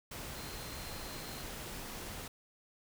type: tone in noise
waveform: sine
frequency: 4152 Hz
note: C8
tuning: 14 cents flat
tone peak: -53 dBFS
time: 0.36-1.43 s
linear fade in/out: 5 ms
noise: pink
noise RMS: -44 dBFS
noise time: 0.11-2.28 s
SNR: -12 dB
effects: none